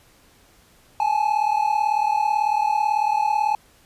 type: tone pair together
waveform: triangle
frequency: 830.6 / 868.7 Hz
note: G#5 / A5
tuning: 0 / -22 cents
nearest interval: minor second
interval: 78 cents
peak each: -19 dBFS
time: 1-3.55 s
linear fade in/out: 2 ms
effects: pink hiss -55 dBFS RMS until 3.85 s + resampled to 32000 Hz